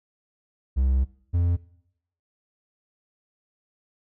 triangle tone pair in turn, 65.5 / 86.72 Hz, C2 / F2, +2 / -12 cents, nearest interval perfect fourth, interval 486 cents, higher second, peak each -17 / -17 dBFS, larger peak neither, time 0.76-1.05 / 1.33-1.57 s, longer first, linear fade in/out 20 ms, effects noise-tail reverb RT60 0.7 s tail -19 dB re dry

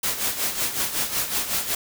white noise with tremolo, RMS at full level -23 dBFS, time 0.03-1.75 s, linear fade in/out 5 ms, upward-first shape sine, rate 5.4 Hz, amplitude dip 65%, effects none

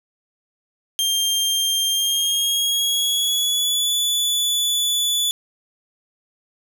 sawtooth tone with pitch glide, 3189 to 3458 Hz, G7 to A7, +29 to -31 cents, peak -15 dBFS, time 0.99-5.31 s, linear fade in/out 0 ms, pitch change +140 cents, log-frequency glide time 1.89-3.94 s, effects none

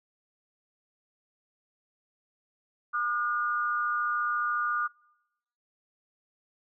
sine tone pair together, 1206.8 / 1441 Hz, D6 / F#6, +47 / -46 cents, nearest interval minor third, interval 307 cents, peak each -28 / -30 dBFS, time 2.93-4.88 s, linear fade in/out 20 ms, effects noise-tail reverb RT60 0.9 s tail -25 dB re dry

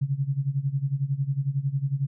sine tone with tremolo, 138.1 Hz, C#3, 6 cents flat, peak -20 dBFS, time 0.01-2.07 s, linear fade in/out 10 ms, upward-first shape sine, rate 11 Hz, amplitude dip 85%, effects none

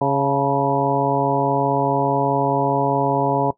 harmonic tone with a mistuned harmonic, 138.59 Hz, C#3, in tune, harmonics 1 / 2 / 3 / 4 / 5 / 6 / 7, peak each -24 / -24 / -24 / -24 / -24 / -24 / -24 dBFS, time 0.01-3.51 s, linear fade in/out 5 ms, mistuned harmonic 6, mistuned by +69 cents, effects noise-tail reverb RT60 0.1 s tail -18 dB re dry

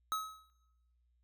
square tone with exponential decay, 1281 Hz, E6, 50 cents flat, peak -31 dBFS, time 0.12-0.5 s, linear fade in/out 0 ms, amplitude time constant 82 ms, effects noise-tail reverb RT60 0.9 s tail -18 dB re dry + added 60 Hz sine -70 dBFS peak until 1.23 s

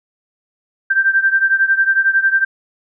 sine beating tone pair, 1568 / 1579 Hz, G6 / G6, 0 / +12 cents, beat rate 11 Hz, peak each -13 / -16 dBFS, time 0.9-2.45 s, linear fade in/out 10 ms, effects none

